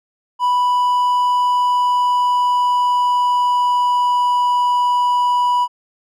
triangle tone with pitch glide, 987 to 981.3 Hz, B5 to B5, -1 to -11 cents, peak -11 dBFS, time 0.39-5.68 s, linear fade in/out 50 ms, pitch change -10 cents, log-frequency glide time 1.37-4.57 s, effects none

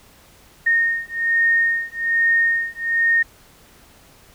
sine beating tone pair, 1843 / 1844.2 Hz, A#6 / A#6, -20 / -19 cents, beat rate 1.2 Hz, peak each -19 dBFS, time 0.66-3.23 s, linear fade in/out 10 ms, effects pink hiss -50 dBFS RMS until 4.34 s

